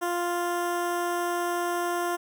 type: tone with notch filter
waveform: 15% pulse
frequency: 349.2 Hz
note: F4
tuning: in tune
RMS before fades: -28 dBFS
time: 0.01-2.17 s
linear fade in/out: 20 ms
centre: 4100 Hz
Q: 1.1
effects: none